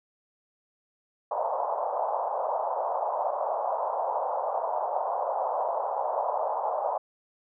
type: band-pass noise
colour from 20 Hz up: pink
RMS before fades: -29 dBFS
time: 1.31-6.98 s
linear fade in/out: 5 ms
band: 560 to 1000 Hz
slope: 48 dB/octave
effects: none